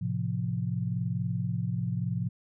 sine chord, F major, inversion first, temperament equal, 110 / 130.81 / 174.61 Hz, A2 / C3 / F3, 0 / 0 / 0 cents, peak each -32 dBFS, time 0.01-2.29 s, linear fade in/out 10 ms, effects none

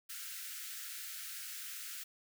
white high-pass noise, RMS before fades -45 dBFS, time 0.09-2.04 s, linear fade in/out 10 ms, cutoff 1300 Hz, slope 96 dB/octave, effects none

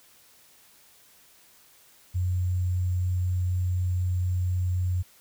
sine tone with sample-and-hold, 90.4 Hz, F#2, 40 cents flat, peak -23 dBFS, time 2.14-5.03 s, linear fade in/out 20 ms, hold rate 7350 Hz, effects white hiss -57 dBFS RMS until 5.2 s

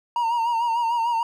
triangle tone with vibrato, 932.3 Hz, A#5, in tune, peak -18 dBFS, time 0.16-1.23 s, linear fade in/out 2 ms, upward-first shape sine, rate 6.7 Hz, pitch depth 56 cents each way, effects none

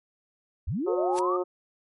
sine linear sweep, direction up, 52.6 to 1225 Hz, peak -26 dBFS, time 0.67-1.37 s, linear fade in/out 10 ms
harmonic tone, 180.8 Hz, F#3, 40 cents flat, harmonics 2 / 3 / 4 / 5 / 6 / 7, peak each -26 / -31 / -39 / -39 / -42 / -40 dBFS, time 0.86-1.44 s, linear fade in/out 20 ms
white noise with exponential growth, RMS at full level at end -31 dBFS, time 1.11-1.19 s, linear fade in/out 0 ms, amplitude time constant 16 ms
effects MP3 48 kbps

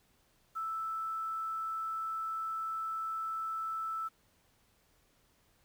sine tone with quantisation, 1318.5 Hz, E6, in tune, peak -34 dBFS, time 0.55-4.09 s, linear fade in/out 20 ms, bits 10, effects pink hiss -70 dBFS RMS until 5.64 s

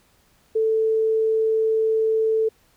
sine tone, 441.9 Hz, A4, 7 cents sharp, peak -17 dBFS, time 0.55-2.49 s, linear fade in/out 10 ms, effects pink hiss -60 dBFS RMS until 2.76 s

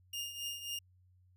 sawtooth tone with tremolo, 2826 Hz, F7, 20 cents sharp, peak -33 dBFS, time 0.13-0.79 s, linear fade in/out 5 ms, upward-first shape triangle, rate 3.7 Hz, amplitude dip 70%, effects added 91 Hz sine -63 dBFS peak until 1.36 s

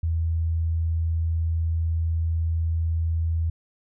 sine tone, 82 Hz, E2, 9 cents flat, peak -21 dBFS, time 0.03-3.5 s, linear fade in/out 5 ms, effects none

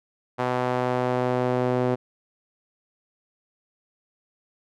sawtooth tone with band-pass filter sweep, 125.4 Hz, B2, 27 cents sharp, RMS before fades -24 dBFS, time 0.38-1.96 s, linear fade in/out 20 ms, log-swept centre 840 to 460 Hz, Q 1.1, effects none

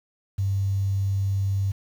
sine tone, 98 Hz, G2, in tune, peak -21 dBFS, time 0.38-1.72 s, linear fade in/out 10 ms, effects 8-bit

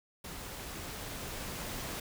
pink noise with level ramp, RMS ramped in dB -44 to -39 dBFS, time 0.24-2 s, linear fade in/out 5 ms, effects none

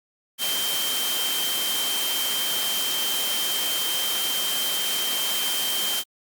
sine tone in noise, 3140 Hz, G7, 2 cents sharp, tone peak -26 dBFS, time 0.38-6.04 s, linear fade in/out 50 ms, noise white, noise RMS -27 dBFS, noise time 0.38-6.04 s, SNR -2 dB, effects high-pass 200 Hz 12 dB/octave + Opus 48 kbps

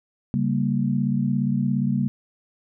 sine chord, G diminished, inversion second, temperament equal, 138.59 / 196 / 233.1 Hz, Db3 / G3 / Bb3, 0 / 0 / 0 cents, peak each -24 dBFS, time 0.34-2.08 s, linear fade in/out 0 ms, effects none

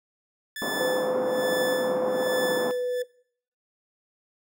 sawtooth tone with tremolo, 1742 Hz, A6, 18 cents flat, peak -25 dBFS, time 0.56-3.02 s, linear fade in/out 2 ms, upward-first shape sine, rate 1.2 Hz, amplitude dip 90%
pink band-pass noise, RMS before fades -31 dBFS, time 0.62-2.71 s, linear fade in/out 0 ms, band 220 to 1100 Hz, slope 24 dB/octave
sine tone with pitch glide, 509 to 495.9 Hz, C5 to B4, -48 to +7 cents, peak -24 dBFS, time 0.79-3.04 s, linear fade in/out 20 ms, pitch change -45 cents, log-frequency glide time 2.33-2.77 s
effects noise-tail reverb RT60 0.6 s tail -21 dB re dry

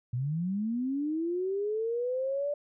sine linear sweep, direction up, 116.54 to 587.3 Hz, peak -28 dBFS, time 0.13-2.54 s, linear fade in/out 5 ms, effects none

